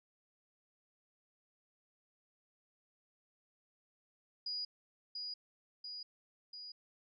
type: tone with echo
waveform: sine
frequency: 4900 Hz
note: D#8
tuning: 27 cents flat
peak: -37 dBFS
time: 4.46-4.65 s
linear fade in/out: 5 ms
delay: 690 ms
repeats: 3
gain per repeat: -3 dB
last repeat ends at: 6.72 s
effects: none